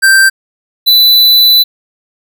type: tone pair in turn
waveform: square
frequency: 1568 / 3988 Hz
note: G6 / B7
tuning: 0 / +16 cents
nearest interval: octave + major third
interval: 1616 cents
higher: second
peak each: -4 dBFS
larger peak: neither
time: 0.02-0.3 / 0.86-1.64 s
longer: second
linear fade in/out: 20 ms
effects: none